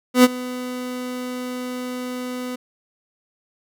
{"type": "tone with ADSR envelope", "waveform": "30% pulse", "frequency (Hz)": 250.4, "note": "B3", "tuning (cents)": 24, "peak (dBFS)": -4, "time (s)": [0.14, 2.56], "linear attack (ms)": 100, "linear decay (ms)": 32, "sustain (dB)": -20, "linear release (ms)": 9, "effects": []}